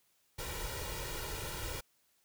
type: noise with comb filter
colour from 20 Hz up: pink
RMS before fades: -40 dBFS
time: 0.38-1.81 s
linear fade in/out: 10 ms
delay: 2.1 ms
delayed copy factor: +0.8
effects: white hiss -73 dBFS RMS until 2.24 s